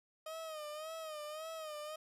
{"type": "tone with vibrato", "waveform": "30% pulse", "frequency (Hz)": 622.3, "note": "D#5", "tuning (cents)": 0, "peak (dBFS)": -40, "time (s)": [0.26, 1.96], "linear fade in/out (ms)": 5, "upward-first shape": "sine", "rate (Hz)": 1.8, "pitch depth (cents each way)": 75, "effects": ["resampled to 32000 Hz", "12-bit"]}